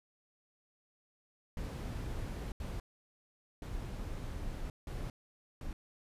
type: noise bursts at uneven times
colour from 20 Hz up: brown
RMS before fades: -40 dBFS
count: 5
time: 1.57-2.52 / 2.6-2.8 / 3.62-4.7 / 4.87-5.1 / 5.61-5.73 s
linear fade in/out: 2 ms
effects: resampled to 32000 Hz